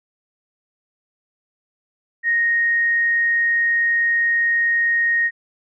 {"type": "tone", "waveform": "sine", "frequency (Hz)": 1864.7, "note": "A#6", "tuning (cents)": 0, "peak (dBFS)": -15, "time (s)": [2.23, 5.31], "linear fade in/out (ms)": 50, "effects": []}